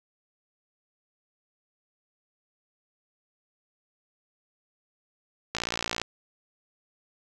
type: click train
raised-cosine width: 0.2 ms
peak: -11 dBFS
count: 28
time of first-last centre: 5.55-6.016 s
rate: 57.9 Hz
effects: none

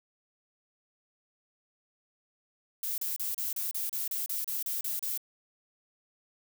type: noise bursts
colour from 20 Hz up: violet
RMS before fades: -33 dBFS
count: 13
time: 2.83-5.176 s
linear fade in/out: 2 ms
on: 150 ms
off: 33 ms
effects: none

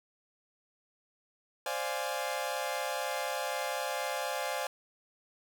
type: chord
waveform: sawtooth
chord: D half-diminished seventh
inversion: third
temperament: equal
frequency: 523.3 / 587.3 / 698.5 / 830.6 Hz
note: C5 / D5 / F5 / Ab5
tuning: 0 / 0 / 0 / 0 cents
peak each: -34 / -34 / -35 / -34 dBFS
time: 1.66-4.67 s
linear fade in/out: 2 ms
effects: none

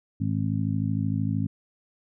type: harmonic tone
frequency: 53.1 Hz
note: G#1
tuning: 39 cents sharp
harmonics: 2 / 3 / 4 / 5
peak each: -27 / -29 / -30 / -31 dBFS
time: 0.2-1.47 s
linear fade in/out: 10 ms
effects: none

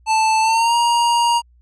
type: tone with pitch glide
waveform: square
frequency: 880 to 943.2 Hz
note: A5 to A#5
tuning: 0 to +20 cents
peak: -14 dBFS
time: 0.06-1.42 s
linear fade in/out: 50 ms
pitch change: +120 cents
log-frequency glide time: 0.41-0.75 s
effects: added 60 Hz sine -49 dBFS peak until 1.61 s + resampled to 22050 Hz

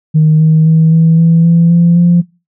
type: tone with pitch steps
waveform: sine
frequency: 155.5 / 157.94 / 160.43 / 162.95 / 165.51 / 168.11 / 170.75 / 173.44 Hz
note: D#3 / D#3 / E3 / E3 / E3 / E3 / F3 / F3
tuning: -1 / +26 / -47 / -20 / +7 / +34 / -39 / -12 cents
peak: -3 dBFS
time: 0.14-2.22 s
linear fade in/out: 20 ms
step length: 260 ms
effects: noise-tail reverb RT60 0.3 s tail -24 dB re dry + tanh soft clip ceiling 0 dBFS

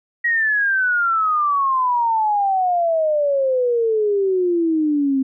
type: exponential sweep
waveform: sine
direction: down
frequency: 1912 to 262.6 Hz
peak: -15 dBFS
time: 0.24-5.23 s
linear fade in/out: 10 ms
effects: none

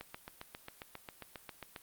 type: click train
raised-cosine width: 0.3 ms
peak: -27 dBFS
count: 14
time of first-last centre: 0.01-1.762 s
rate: 7.42 Hz
effects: white hiss -60 dBFS RMS until 1.82 s + Opus 32 kbps

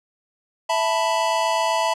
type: chord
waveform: square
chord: E suspended fourth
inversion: none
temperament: equal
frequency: 659.3 / 880 / 987.8 Hz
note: E5 / A5 / B5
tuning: 0 / 0 / 0 cents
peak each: -24 dBFS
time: 0.69-1.94 s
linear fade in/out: 10 ms
effects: low-pass 8000 Hz 12 dB/octave

